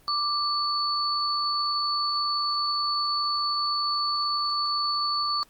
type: tone pair together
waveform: sine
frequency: 1179 / 4462 Hz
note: D6 / C#8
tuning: +6 / +11 cents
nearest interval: octave + major seventh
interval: 2305 cents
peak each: -26 dBFS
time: 0.08-5.43 s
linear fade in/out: 0 ms
effects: pink hiss -58 dBFS RMS until 5.49 s + Opus 32 kbps